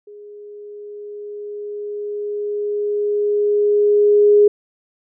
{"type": "tone with level ramp", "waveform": "sine", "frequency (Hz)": 414, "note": "G#4", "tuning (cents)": -5, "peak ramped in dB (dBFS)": [-36, -7], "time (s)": [0.07, 4.48], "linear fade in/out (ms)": 5, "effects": []}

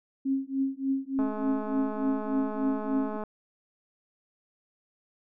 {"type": "tone with tremolo", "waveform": "sine", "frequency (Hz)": 270, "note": "C#4", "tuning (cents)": -45, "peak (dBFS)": -22, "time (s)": [0.25, 3.17], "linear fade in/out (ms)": 10, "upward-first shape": "triangle", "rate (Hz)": 3.4, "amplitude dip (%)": 100}
{"type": "click train", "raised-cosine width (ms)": 1, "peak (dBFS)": -23, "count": 437, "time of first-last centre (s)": [1.19, 3.237], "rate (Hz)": 213}
{"effects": []}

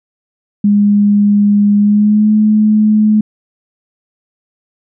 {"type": "tone with pitch glide", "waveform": "sine", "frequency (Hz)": [204.9, 213.6], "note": ["G#3", "G#3"], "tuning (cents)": [-23, 49], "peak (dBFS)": -6, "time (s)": [0.64, 3.21], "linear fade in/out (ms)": 5, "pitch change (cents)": 72, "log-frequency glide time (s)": [1.77, 2.31], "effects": []}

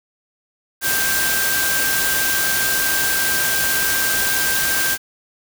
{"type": "tone in noise", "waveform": "sine", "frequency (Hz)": 1577, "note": "G6", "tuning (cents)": 10, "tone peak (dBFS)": -21, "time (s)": [0.81, 4.98], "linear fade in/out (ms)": 50, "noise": "white", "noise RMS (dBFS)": -20, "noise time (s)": [0.81, 4.98], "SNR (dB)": -4, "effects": []}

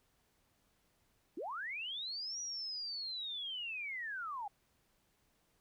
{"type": "linear two-way sweep", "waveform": "sine", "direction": "up then down", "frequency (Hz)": [270, 5830, 776], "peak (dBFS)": -39, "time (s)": [1.37, 4.48], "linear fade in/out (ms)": 5, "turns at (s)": 2.4, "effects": ["pink hiss -75 dBFS RMS until 5.6 s"]}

